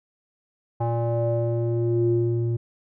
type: tone with low-pass filter sweep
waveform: square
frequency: 117.1 Hz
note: A#2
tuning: 8 cents sharp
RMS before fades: -23 dBFS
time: 0.8-2.57 s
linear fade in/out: 10 ms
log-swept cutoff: 800 to 260 Hz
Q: 5
effects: none